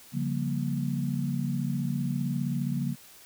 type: chord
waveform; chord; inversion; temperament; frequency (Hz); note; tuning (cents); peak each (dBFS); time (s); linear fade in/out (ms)
sine; G half-diminished seventh; second; just; 141.12 / 176.4 / 196 / 235.2; Db3 / F3 / G3 / Bb3; +31 / +18 / 0 / +16; -30 / -33 / -36 / -32; 0.12-2.96; 50
effects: white hiss -52 dBFS RMS until 3.25 s